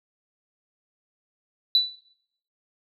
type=tone with exponential decay; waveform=sine; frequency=3969 Hz; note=B7; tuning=8 cents sharp; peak=-12 dBFS; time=1.75-1.96 s; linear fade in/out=1 ms; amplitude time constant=45 ms; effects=noise-tail reverb RT60 0.7 s tail -17 dB re dry + tanh soft clip ceiling -9 dBFS